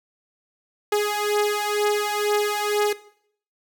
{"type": "beating tone pair", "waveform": "sawtooth", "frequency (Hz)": [415.3, 417.4], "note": ["G#4", "G#4"], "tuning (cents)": [0, 9], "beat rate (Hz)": 2.1, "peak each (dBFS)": [-19, -20], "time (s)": [0.92, 2.93], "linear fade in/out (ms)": 5, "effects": ["noise-tail reverb RT60 0.6 s tail -17 dB re dry"]}